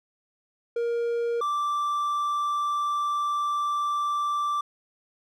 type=tone pair in turn; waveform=triangle; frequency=470 / 1172.1 Hz; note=A#4 / D6; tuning=+14 / -4 cents; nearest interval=octave + major third; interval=1582 cents; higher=second; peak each=-22 dBFS; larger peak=neither; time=0.76-1.41 / 1.41-4.61 s; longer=second; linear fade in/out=5 ms; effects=none